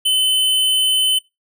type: tone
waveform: square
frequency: 3040 Hz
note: F#7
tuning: 46 cents sharp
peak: -14 dBFS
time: 0.05-1.19 s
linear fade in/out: 10 ms
effects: noise-tail reverb RT60 0.2 s tail -21 dB re dry